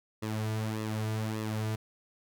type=tone with flanger; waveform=sawtooth; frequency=108.9 Hz; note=A2; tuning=17 cents flat; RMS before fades=-33 dBFS; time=0.22-1.76 s; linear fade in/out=10 ms; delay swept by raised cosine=1.3 to 3.8 ms; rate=1.7 Hz; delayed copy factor=-0.65; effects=none